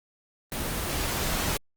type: noise with level ramp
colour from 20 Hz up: pink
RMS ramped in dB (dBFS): -31 to -27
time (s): 0.52-1.57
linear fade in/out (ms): 2
effects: Opus 24 kbps